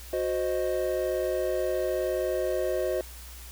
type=chord; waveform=triangle; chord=C diminished; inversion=second; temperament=equal with one note detuned; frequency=366.6 / 523.3 / 622.3 Hz; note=Gb4 / C5 / Eb5; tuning=-16 / 0 / 0 cents; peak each=-28 dBFS; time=0.13-3.01 s; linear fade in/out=2 ms; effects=added 60 Hz sine -43 dBFS peak until 3.51 s + white hiss -47 dBFS RMS until 3.51 s